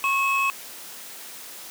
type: tone pair together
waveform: triangle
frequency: 1094 / 2575 Hz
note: C#6 / E7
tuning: -23 / -41 cents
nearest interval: octave + minor third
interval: 1482 cents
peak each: -21 dBFS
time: 0.04-0.5 s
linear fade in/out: 0 ms
effects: white hiss -40 dBFS RMS until 1.7 s + high-pass 200 Hz 12 dB/octave